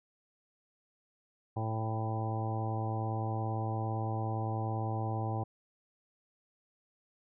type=harmonic tone with a mistuned harmonic; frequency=110.3 Hz; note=A2; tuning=5 cents sharp; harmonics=1 / 2 / 3 / 4 / 5 / 6 / 7 / 8 / 9; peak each=-33 / -44 / -42 / -46 / -45 / -47 / -39 / -48 / -46 dBFS; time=1.56-5.44 s; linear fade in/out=10 ms; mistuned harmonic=7; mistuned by=+20 cents; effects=none